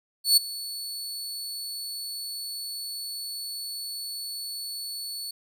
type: tone with ADSR envelope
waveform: sawtooth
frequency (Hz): 4435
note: C#8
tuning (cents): 0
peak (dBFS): -11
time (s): 0.24-5.31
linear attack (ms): 130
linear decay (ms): 12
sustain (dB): -19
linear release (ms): 4
effects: none